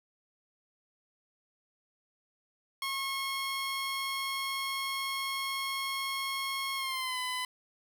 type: tone with pitch glide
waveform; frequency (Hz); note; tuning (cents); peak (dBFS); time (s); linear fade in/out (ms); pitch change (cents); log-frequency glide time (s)
15% pulse; 1086 to 1007.4; C#6 to B5; -36 to +34; -26; 2.82-7.45; 2; -130; 6.76-7.18
effects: none